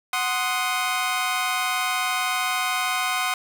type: chord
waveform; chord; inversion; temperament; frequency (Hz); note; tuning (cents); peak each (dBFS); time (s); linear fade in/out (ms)
20% pulse; C diminished; second; equal; 740 / 1046.5 / 1244.5; Gb5 / C6 / Eb6; 0 / 0 / 0; -22; 0.13-3.34; 2
effects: none